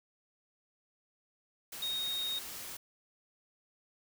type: tone in noise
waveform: sine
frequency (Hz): 3729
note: A#7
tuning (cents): 0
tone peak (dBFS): -33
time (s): 1.82-2.39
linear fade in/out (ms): 5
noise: white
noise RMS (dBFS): -44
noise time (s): 1.72-2.77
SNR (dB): +8
effects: none